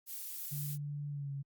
violet noise, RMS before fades -42 dBFS, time 0.06-0.78 s, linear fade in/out 50 ms
sine tone with pitch glide, 145.3 to 139.3 Hz, D3 to C#3, -18 to +9 cents, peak -37 dBFS, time 0.51-1.43 s, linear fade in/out 20 ms, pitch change -73 cents, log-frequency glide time 1.09-1.32 s
effects Opus 48 kbps

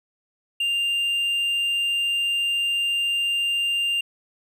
triangle tone, 2794 Hz, F7, in tune, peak -19 dBFS, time 0.6-4.01 s, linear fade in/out 5 ms, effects none

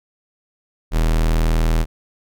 45% pulse tone, 40.27 Hz, E1, 40 cents flat, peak -14 dBFS, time 0.91-1.86 s, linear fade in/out 50 ms, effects none

